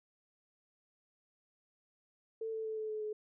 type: tone with pitch steps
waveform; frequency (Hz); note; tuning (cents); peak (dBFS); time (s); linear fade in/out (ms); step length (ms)
sine; 446.3 / 442.2 / 438.1 / 434.1 / 430.1 / 426.1; A4 / A4 / A4 / A4 / A4 / G#4; +25 / +9 / -7 / -23 / -39 / +44; -36; 2.41-3.13; 5; 120
effects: none